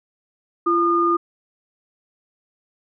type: tone pair together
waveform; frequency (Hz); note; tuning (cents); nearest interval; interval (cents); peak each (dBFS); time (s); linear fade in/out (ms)
sine; 341.5 / 1217; F4 / D#6; -39 / -39; octave + minor seventh; 2200; -19 / -17; 0.66-1.17; 10
effects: none